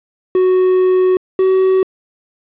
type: tone pair in turn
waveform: triangle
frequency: 370 / 377.6 Hz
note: F#4 / F#4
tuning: 0 / +35 cents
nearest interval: unison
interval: 35 cents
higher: second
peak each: -7 dBFS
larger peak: neither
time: 0.35-1.17 / 1.39-1.83 s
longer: first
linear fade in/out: 2 ms
effects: resampled to 8000 Hz + 7-bit